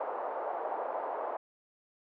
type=band-pass noise; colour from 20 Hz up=white; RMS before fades=-36 dBFS; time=0-1.37 s; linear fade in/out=5 ms; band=500 to 890 Hz; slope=24 dB/octave; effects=none